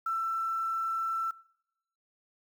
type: tone with quantisation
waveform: sine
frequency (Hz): 1336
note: E6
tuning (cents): +23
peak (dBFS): -28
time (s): 0.06-1.31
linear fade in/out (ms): 5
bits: 9
effects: noise-tail reverb RT60 0.8 s tail -22 dB re dry